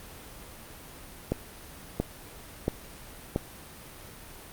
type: click train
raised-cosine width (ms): 2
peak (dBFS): -12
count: 4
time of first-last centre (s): 1.32-3.361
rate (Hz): 1.47
effects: pink hiss -46 dBFS RMS until 4.52 s + Opus 32 kbps